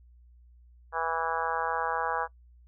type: harmonic tone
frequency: 163.9 Hz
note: E3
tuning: 10 cents flat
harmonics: 3 / 4 / 5 / 6 / 7 / 8 / 9 / 10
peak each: -36 / -38 / -33 / -34 / -34 / -38 / -37 / -38 dBFS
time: 0.92-2.28 s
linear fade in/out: 50 ms
effects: noise-tail reverb RT60 0.1 s tail -22 dB re dry + added 60 Hz sine -53 dBFS peak until 2.67 s